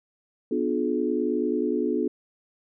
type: chord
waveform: sine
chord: B diminished seventh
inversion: none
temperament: just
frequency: 246.9 / 296.3 / 355.6 / 426.7 Hz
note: B3 / D4 / F4 / Ab4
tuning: 0 / +15 / +31 / +47 cents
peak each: -28 dBFS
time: 0.51-2.08 s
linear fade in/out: 5 ms
effects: none